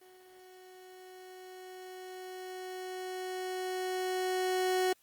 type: tone with level ramp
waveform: 30% pulse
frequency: 370 Hz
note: F#4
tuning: in tune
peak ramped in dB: -53 to -24 dBFS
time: 0.01-4.93 s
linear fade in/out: 5 ms
effects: white hiss -68 dBFS RMS until 5.02 s + Opus 24 kbps